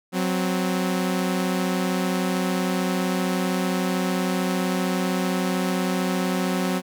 sawtooth tone pair together, 184.38 / 260 Hz, F#3 / C4, -6 / -11 cents, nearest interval tritone, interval 595 cents, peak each -19 / -23 dBFS, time 0.12-6.82 s, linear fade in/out 50 ms, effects none

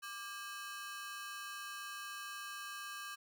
sawtooth ring-modulated tone, 1396.9 Hz, F6, in tune, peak -37 dBFS, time 0.02-3.16 s, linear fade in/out 20 ms, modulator 218 Hz, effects none

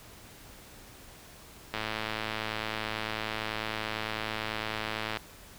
click train, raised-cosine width 0.3 ms, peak -16 dBFS, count 375, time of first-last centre 1.74-5.171 s, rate 109 Hz, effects pink hiss -51 dBFS RMS until 5.58 s

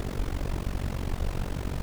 brown noise with amplitude modulation, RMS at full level -26 dBFS, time 0-1.82 s, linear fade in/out 0 ms, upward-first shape sine, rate 46.7 Hz, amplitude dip 90%, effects none

